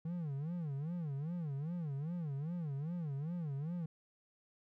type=tone with vibrato; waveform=triangle; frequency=155.56 Hz; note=D#3; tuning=in tune; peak=-35 dBFS; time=0.05-3.86 s; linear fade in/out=5 ms; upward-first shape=sine; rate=2.5 Hz; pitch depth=230 cents each way; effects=none